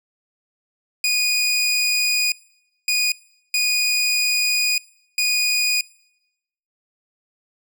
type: tone bursts at uneven times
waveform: 20% pulse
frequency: 2467 Hz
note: D#7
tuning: 15 cents flat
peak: -12 dBFS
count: 4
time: 1.04-2.32 / 2.88-3.12 / 3.54-4.78 / 5.18-5.81 s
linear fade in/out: 2 ms
effects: noise-tail reverb RT60 0.9 s tail -25 dB re dry